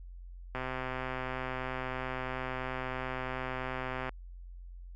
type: click train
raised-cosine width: 0.5 ms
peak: -21 dBFS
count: 458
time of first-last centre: 0.55-4.093 s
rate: 129 Hz
effects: added 44 Hz sine -44 dBFS peak until 4.95 s